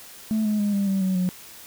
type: tone with pitch steps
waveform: sine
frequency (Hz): 218.2 / 211.7 / 205.5 / 199.4 / 193.5 / 187.77 / 182.22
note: A3 / G#3 / G#3 / G3 / G3 / F#3 / F#3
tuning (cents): -14 / +33 / -18 / +30 / -22 / +26 / -26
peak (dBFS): -18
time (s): 0.31-1.29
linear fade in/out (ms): 0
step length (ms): 140
effects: tanh soft clip ceiling -18 dBFS + white hiss -44 dBFS RMS until 1.66 s